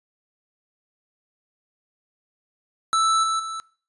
square tone with level steps, 1318.5 Hz, E6, in tune, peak -18 / -22 / -30 dBFS, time 2.93-3.6 s, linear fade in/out 0 ms, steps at 3.23 / 3.39 s, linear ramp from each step 10 ms, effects noise-tail reverb RT60 0.4 s tail -21 dB re dry + resampled to 24000 Hz

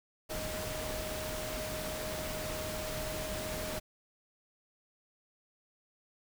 sine tone in noise, 622.3 Hz, D#5, in tune, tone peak -40 dBFS, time 0.29-3.8 s, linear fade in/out 20 ms, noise pink, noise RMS -39 dBFS, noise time 0.29-3.8 s, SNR -4 dB, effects none

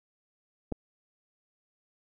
clicks, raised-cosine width 2 ms, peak -29 / -18 dBFS, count 2, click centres 0.719 / 0.723 s, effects none

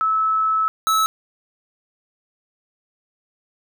sine / square tone pair in turn, 1302 / 1302 Hz, E6 / E6, -22 / -22 cents, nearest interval unison, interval 0 cents, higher neither, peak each -16 dBFS, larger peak neither, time 0.01-0.68 / 0.87-1.06 s, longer first, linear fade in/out 0 ms, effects none

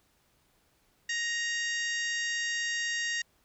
harmonic tone, 936 Hz, A#5, 7 cents sharp, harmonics 2 / 3 / 4 / 5 / 6 / 7 / 8, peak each -31 / -38 / -41 / -43 / -41 / -41 / -44 dBFS, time 1.09-3.22 s, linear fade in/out 5 ms, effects pink hiss -69 dBFS RMS until 3.44 s

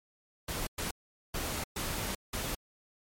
pink noise bursts at uneven times, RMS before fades -35 dBFS, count 5, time 0.48-0.67 / 0.78-0.91 / 1.34-1.64 / 1.76-2.15 / 2.33-2.55 s, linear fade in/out 5 ms, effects MP3 64 kbps

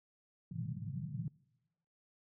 white band-pass noise, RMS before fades -41 dBFS, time 0.51-1.28 s, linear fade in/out 2 ms, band 110 to 170 Hz, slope 48 dB/octave, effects noise-tail reverb RT60 1.0 s tail -23 dB re dry

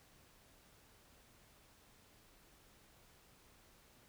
silence, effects pink hiss -66 dBFS RMS until 4.08 s

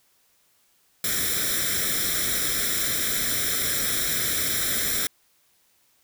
white noise with comb filter, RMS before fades -25 dBFS, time 1.04-5.07 s, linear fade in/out 2 ms, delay 0.54 ms, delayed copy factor +0.85, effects white hiss -64 dBFS RMS until 6.03 s

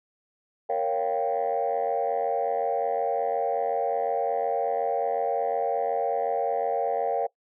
sine chord, G half-diminished seventh, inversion first, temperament equal, 466.2 / 554.4 / 698.5 / 784 Hz, Bb4 / Db5 / F5 / G5, 0 / 0 / 0 / 0 cents, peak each -28 dBFS, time 0.69-7.27 s, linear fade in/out 10 ms, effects noise-tail reverb RT60 0.1 s tail -21 dB re dry + tanh soft clip ceiling -17 dBFS

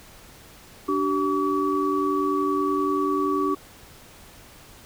sine tone cluster, 293 / 383.4 / 1140 Hz, D4 / G4 / C#6, -4 / -38 / +48 cents, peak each -25 dBFS, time 0.88-3.55 s, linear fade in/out 10 ms, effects pink hiss -48 dBFS RMS until 4.85 s

